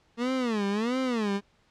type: tone with vibrato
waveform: 30% pulse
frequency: 228.1 Hz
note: A#3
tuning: 37 cents flat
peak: -23 dBFS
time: 0.17-1.41 s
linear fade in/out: 50 ms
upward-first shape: sine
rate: 1.5 Hz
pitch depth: 240 cents each way
effects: pink hiss -65 dBFS RMS until 1.7 s + low-pass 5000 Hz 12 dB/octave